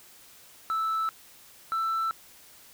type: tone pair in turn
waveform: sine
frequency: 1315 / 1329.5 Hz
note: E6 / E6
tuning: -5 / +14 cents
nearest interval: unison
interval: 19 cents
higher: second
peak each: -23 dBFS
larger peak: neither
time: 0.7-1.09 / 1.72-2.11 s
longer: neither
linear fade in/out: 0 ms
effects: tanh soft clip ceiling -24 dBFS + white hiss -53 dBFS RMS until 2.73 s